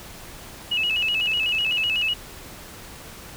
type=tone with vibrato; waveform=sine; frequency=2753 Hz; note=F7; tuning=25 cents flat; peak=-20 dBFS; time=0.71-2.14 s; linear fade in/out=10 ms; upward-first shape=square; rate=8 Hz; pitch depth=90 cents each way
type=click train; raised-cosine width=0.2 ms; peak=-20 dBFS; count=20; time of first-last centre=0.91-2.015 s; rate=17.2 Hz
effects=pink hiss -41 dBFS RMS until 3.36 s